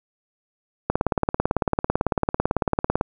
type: click train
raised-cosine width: 1 ms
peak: -5 dBFS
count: 39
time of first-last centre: 0.9-3.011 s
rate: 18 Hz
effects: none